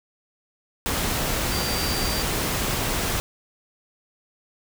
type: tone in noise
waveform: sine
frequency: 4700 Hz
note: D8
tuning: 1 cent sharp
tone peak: -30 dBFS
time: 1.52-2.22 s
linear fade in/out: 0 ms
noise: pink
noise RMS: -25 dBFS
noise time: 0.86-3.2 s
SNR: -8 dB
effects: none